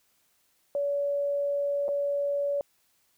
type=tone with dropouts; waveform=sine; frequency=569 Hz; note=C#5; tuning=45 cents sharp; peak=-25 dBFS; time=0.75-2.61 s; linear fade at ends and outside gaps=1 ms; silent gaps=1.882-1.888 s; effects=white hiss -69 dBFS RMS until 3.17 s